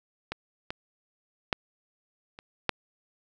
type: clicks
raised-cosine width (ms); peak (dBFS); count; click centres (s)
0.3; -16 / -17 / -8 / -27 / -7; 5; 0.32 / 0.705 / 1.528 / 2.389 / 2.693
effects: none